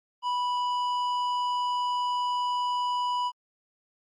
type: tone with tanh clipping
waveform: sine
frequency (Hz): 985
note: B5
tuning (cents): -5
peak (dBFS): -27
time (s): 0.22-3.32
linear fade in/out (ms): 50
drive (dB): 10
effects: Opus 32 kbps